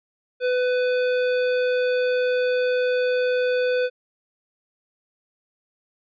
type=tone with hard clipping; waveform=sine; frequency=499.9 Hz; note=B4; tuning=21 cents sharp; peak=-21 dBFS; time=0.4-3.9 s; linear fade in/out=50 ms; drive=15 dB; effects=resampled to 11025 Hz